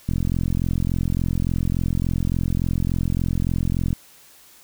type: click train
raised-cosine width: 5 ms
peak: -10 dBFS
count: 168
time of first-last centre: 0.09-3.929 s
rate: 43.5 Hz
effects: white hiss -50 dBFS RMS until 4.63 s